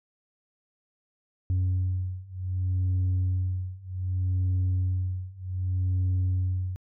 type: beating tone pair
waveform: sine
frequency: 91.8 / 92.45 Hz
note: F#2 / F#2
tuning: -13 / -1 cents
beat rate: 0.65 Hz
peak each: -26 / -25 dBFS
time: 1.5-6.76 s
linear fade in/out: 0 ms
effects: tanh soft clip ceiling -21 dBFS